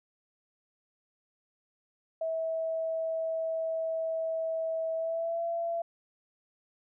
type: tone with pitch glide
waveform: sine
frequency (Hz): 649 to 675.4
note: E5 to E5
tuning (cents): -27 to +42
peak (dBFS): -29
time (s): 2.21-5.82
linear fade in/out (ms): 5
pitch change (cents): +69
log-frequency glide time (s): 4.95-5.44
effects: none